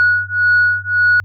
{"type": "beating tone pair", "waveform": "sine", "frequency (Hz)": [1460, 1461.8], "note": ["F#6", "F#6"], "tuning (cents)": [-24, -21], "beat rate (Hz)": 1.8, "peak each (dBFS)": -13, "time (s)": [0, 1.2], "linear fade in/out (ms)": 0, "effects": ["tanh soft clip ceiling -5 dBFS", "added 96 Hz sine -31 dBFS peak until 1.24 s"]}